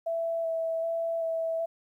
sine tone with vibrato, 659.3 Hz, E5, in tune, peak -27 dBFS, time 0.06-1.66 s, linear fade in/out 10 ms, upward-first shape square, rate 1.3 Hz, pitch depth 12 cents each way, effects 11-bit

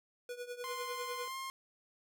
square tone with tremolo, 488.1 Hz, B4, 20 cents flat, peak -39 dBFS, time 0.29-1.28 s, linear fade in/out 2 ms, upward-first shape triangle, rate 10 Hz, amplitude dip 85%
sawtooth tone with pitch glide, 1046.5 to 1063.6 Hz, C6 to C6, 0 to +28 cents, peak -36 dBFS, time 0.64-1.5 s, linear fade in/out 0 ms, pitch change +28 cents, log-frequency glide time 1.28-1.36 s
effects none

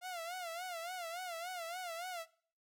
sawtooth tone with vibrato, 698.5 Hz, F5, in tune, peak -37 dBFS, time 0.01-2.26 s, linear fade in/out 50 ms, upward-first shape sine, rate 3.5 Hz, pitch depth 110 cents each way, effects noise-tail reverb RT60 0.5 s tail -21 dB re dry

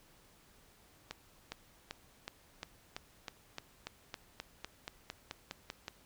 accelerating click train, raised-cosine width 0.2 ms, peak -23 dBFS, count 18, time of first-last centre 1.11-5.881 s, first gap 410 ms, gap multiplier 0.95, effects pink hiss -64 dBFS RMS until 6.05 s

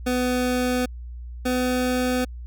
25% pulse tone pair in turn, 250 / 251.7 Hz, B3 / B3, +21 / +33 cents, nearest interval unison, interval 12 cents, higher second, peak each -17 dBFS, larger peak neither, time 0.06-0.86 / 1.45-2.25 s, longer neither, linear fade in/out 10 ms, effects added 60 Hz sine -33 dBFS peak until 2.46 s

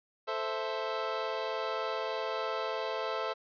25% pulse chord, A minor, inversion none, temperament equal, 440 / 523.3 / 659.3 Hz, A4 / C5 / E5, 0 / 0 / 0 cents, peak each -33 dBFS, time 0.27-3.34 s, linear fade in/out 20 ms, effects resampled to 11025 Hz

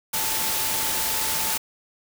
sine tone in noise, 880 Hz, A5, in tune, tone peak -35 dBFS, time 0.13-1.58 s, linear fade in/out 10 ms, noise white, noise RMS -25 dBFS, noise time 0.13-1.58 s, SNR -13 dB, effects none

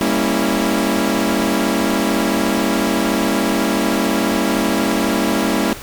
sawtooth chord, G diminished seventh, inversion none, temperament equal with one note detuned, 199.31 / 233.1 / 277.2 / 329.6 Hz, G3 / Bb3 / Db4 / Fb4, +29 / 0 / 0 / 0 cents, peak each -17 dBFS, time 0.01-5.73 s, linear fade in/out 0 ms, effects pink hiss -33 dBFS RMS until 5.82 s

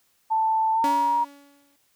sine tone with pitch glide, 884 to 947.4 Hz, A5 to A#5, +8 to +28 cents, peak -19 dBFS, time 0.3-1.25 s, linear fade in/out 20 ms, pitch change +120 cents, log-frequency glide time 0.74-0.93 s
sawtooth tone with exponential decay, 283.2 Hz, C#4, 37 cents sharp, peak -21 dBFS, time 0.84-1.76 s, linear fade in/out 0 ms, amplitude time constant 200 ms
effects white hiss -66 dBFS RMS until 1.95 s

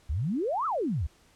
sine exponential two-way sweep, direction up then down, 62.6 to 1350 to 62.6 Hz, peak -26 dBFS, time 0.09-1.07 s, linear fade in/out 10 ms, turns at 0.66 s, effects pink hiss -61 dBFS RMS until 1.35 s + low-pass 10000 Hz 12 dB/octave

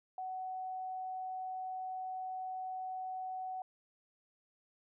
sine tone, 748 Hz, F#5, 19 cents sharp, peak -38 dBFS, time 0.18-3.62 s, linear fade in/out 2 ms, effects none

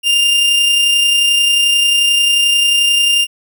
40% pulse tone with amplitude modulation, 2800 Hz, F7, 4 cents sharp, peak -7 dBFS, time 0.03-3.27 s, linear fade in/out 50 ms, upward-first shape sine, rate 31.3 Hz, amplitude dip 30%, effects none

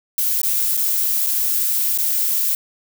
violet noise with dropouts, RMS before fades -19 dBFS, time 0.18-2.55 s, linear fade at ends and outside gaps 1 ms, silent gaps 0.416-0.432 / 0.769-0.774 / 1.265-1.269 / 1.977-1.986 s, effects none

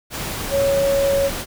sine tone in noise, 554.4 Hz, C#5, in tune, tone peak -15 dBFS, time 0.5-1.31 s, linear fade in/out 50 ms, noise pink, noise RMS -27 dBFS, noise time 0.1-1.46 s, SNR +9 dB, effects none

